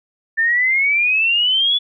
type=exponential sweep; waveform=sine; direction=up; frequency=1777 to 3454 Hz; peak=-13 dBFS; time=0.37-1.79 s; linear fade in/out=20 ms; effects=none